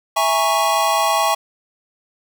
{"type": "chord", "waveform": "square", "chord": "A# half-diminished seventh", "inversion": "second", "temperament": "equal with one note detuned", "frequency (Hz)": [659.3, 827.3, 932.3, 1108.7], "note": ["E5", "G#5", "A#5", "C#6"], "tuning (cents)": [0, -7, 0, 0], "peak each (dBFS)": [-22, -20, -25, -20], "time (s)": [0.16, 1.35], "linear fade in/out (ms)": 10, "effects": []}